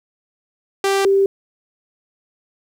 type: tone pair in turn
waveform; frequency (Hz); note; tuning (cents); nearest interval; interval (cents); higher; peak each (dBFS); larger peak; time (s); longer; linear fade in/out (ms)
sawtooth / sine; 392.3 / 392.3; G4 / G4; +1 / +1; unison; 0; neither; -11; neither; 0.84-1.05 / 1.05-1.26; neither; 2
effects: low-pass 11000 Hz 12 dB/octave + 8-bit